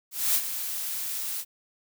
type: noise with ADSR envelope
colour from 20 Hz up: blue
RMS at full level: -22 dBFS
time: 0.11-1.45 s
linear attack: 240 ms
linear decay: 56 ms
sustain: -10 dB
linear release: 56 ms
effects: none